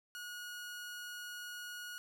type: tone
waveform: sawtooth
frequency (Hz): 1449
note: F#6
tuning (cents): -37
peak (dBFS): -40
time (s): 0.15-1.98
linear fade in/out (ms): 0
effects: none